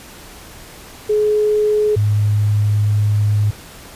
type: tone pair in turn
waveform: sine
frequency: 422.8 / 104.4 Hz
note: G#4 / G#2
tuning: +31 / +10 cents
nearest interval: 2 octaves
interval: 2421 cents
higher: first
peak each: -12 dBFS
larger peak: neither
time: 1.09-1.96 / 1.96-3.51 s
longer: second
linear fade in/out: 10 ms
effects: pink hiss -38 dBFS RMS until 3.95 s + resampled to 32000 Hz